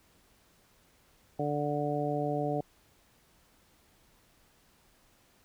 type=harmonic tone; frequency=146.7 Hz; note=D3; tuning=2 cents flat; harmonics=1 / 2 / 3 / 4 / 5; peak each=-35 / -35 / -35 / -35 / -35 dBFS; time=1.39-2.61 s; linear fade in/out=5 ms; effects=pink hiss -65 dBFS RMS until 5.44 s